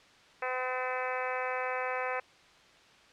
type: harmonic tone with a mistuned harmonic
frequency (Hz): 254.8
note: C4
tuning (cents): -46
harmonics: 2 / 3 / 4 / 5 / 6 / 7 / 8 / 9 / 10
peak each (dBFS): -36 / -38 / -39 / -40 / -41 / -41 / -42 / -43 / -43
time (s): 0.42-2.2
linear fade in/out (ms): 5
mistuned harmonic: 10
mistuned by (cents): +23
effects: white hiss -58 dBFS RMS until 3.12 s + low-pass 4000 Hz 12 dB/octave